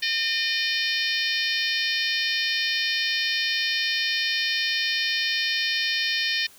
harmonic tone, 608 Hz, D#5, 40 cents flat, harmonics 3 / 4 / 5 / 6 / 7 / 8 / 9, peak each -28 / -29 / -30 / -31 / -31 / -32 / -33 dBFS, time 0.02-6.47 s, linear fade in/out 10 ms, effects white hiss -51 dBFS RMS until 6.58 s

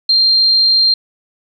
sine tone, 4182 Hz, C8, 2 cents flat, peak -8 dBFS, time 0.09-0.94 s, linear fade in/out 5 ms, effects none

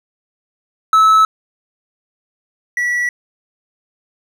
triangle tone pair in turn, 1301 / 1945 Hz, E6 / B6, -23 / -27 cents, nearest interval perfect fifth, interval 696 cents, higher second, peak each -5 / -13 dBFS, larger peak first, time 0.93-1.25 / 2.77-3.09 s, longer neither, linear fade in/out 2 ms, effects none

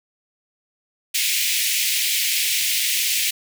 pink high-pass noise, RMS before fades -21 dBFS, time 1.14-3.31 s, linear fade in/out 10 ms, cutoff 2100 Hz, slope 48 dB/octave, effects none

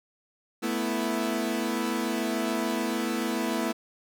sawtooth chord, A suspended second, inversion none, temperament equal, 220 / 246.9 / 329.6 Hz, A3 / B3 / E4, 0 / 0 / 0 cents, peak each -27 dBFS, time 0.62-3.73 s, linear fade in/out 20 ms, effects none

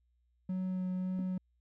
triangle tone with vibrato, 184.8 Hz, F#3, 2 cents flat, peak -30 dBFS, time 0.49-1.38 s, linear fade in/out 5 ms, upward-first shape sine, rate 1.8 Hz, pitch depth 10 cents each way
sine tone with exponential decay, 252.2 Hz, B3, 36 cents sharp, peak -35 dBFS, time 1.19-1.3 s, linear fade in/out 0 ms, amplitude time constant 22 ms
effects tanh soft clip ceiling -23 dBFS + added 60 Hz sine -70 dBFS peak until 1.6 s

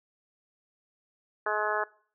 harmonic tone, 211.9 Hz, G#3, 35 cents sharp, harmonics 2 / 3 / 4 / 5 / 6 / 7 / 8, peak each -34 / -34 / -34 / -34 / -34 / -34 / -34 dBFS, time 1.46-1.84 s, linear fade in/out 5 ms, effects noise-tail reverb RT60 0.5 s tail -22 dB re dry

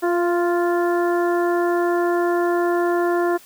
harmonic tone with a mistuned harmonic, 349.2 Hz, F4, in tune, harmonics 1 / 2 / 3 / 4 / 5, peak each -18 / -24 / -28 / -30 / -32 dBFS, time 0.02-3.38 s, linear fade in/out 20 ms, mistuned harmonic 2, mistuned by -21 cents, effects white hiss -47 dBFS RMS until 3.45 s

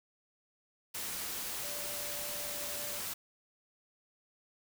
sine tone in noise, 585 Hz, D5, 7 cents flat, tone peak -47 dBFS, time 1.63-2.99 s, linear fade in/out 10 ms, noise white, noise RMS -39 dBFS, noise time 0.94-3.14 s, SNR -11 dB, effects none

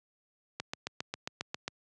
click train, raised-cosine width 0.2 ms, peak -17 dBFS, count 9, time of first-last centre 0.6-1.68 s, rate 7.41 Hz, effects high-pass 100 Hz 12 dB/octave + resampled to 22050 Hz

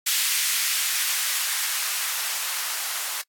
violet noise with band-pass filter sweep, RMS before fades -26 dBFS, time 0.06-3.22 s, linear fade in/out 10 ms, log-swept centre 2100 to 890 Hz, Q 0.99, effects noise-tail reverb RT60 0.1 s tail -23 dB re dry + AAC 64 kbps

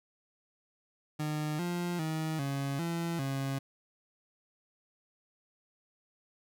30% pulse tone with pitch steps, 151.9 / 175.1 / 158.1 / 138.7 / 168.4 / 136.2 Hz, D#3 / F3 / D#3 / C#3 / E3 / C#3, -41 / +5 / +28 / +1 / +37 / -30 cents, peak -29 dBFS, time 1.19-3.59 s, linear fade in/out 10 ms, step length 400 ms, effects none

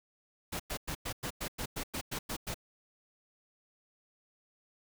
pink noise bursts, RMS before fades -37 dBFS, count 12, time 0.52-2.544 s, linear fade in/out 10 ms, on 77 ms, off 100 ms, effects none

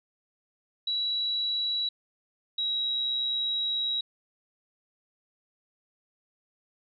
sine tone pair in turn, 3913 / 3857 Hz, B7 / B7, -17 / -42 cents, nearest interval unison, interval 25 cents, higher first, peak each -26 dBFS, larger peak neither, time 0.87-1.89 / 2.58-4.01 s, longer second, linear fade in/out 5 ms, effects none

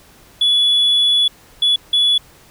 sine tone bursts at uneven times, 3415 Hz, G#7, 48 cents sharp, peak -9 dBFS, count 3, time 0.41-1.28 / 1.62-1.76 / 1.93-2.18 s, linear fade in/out 5 ms, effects tanh soft clip ceiling -9 dBFS + pink hiss -47 dBFS RMS until 2.5 s

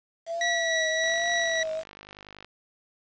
sine tone with vibrato, 661 Hz, E5, 5 cents sharp, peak -28 dBFS, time 0.26-1.84 s, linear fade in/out 50 ms, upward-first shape triangle, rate 1.2 Hz, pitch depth 82 cents each way
sawtooth tone with tremolo, 1939 Hz, B6, 32 cents flat, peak -20 dBFS, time 0.41-1.63 s, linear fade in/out 2 ms, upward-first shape sine, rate 3.4 Hz, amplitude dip 25%
click train, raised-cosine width 0.3 ms, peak -28 dBFS, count 72, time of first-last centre 1.04-2.446 s, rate 50.5 Hz
effects resampled to 16000 Hz + 8-bit

